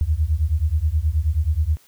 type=beating tone pair; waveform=sine; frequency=73 / 82.4 Hz; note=D2 / E2; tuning=-10 / 0 cents; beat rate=9.4 Hz; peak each=-20 dBFS; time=0.01-1.77 s; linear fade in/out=0 ms; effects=white hiss -55 dBFS RMS until 1.87 s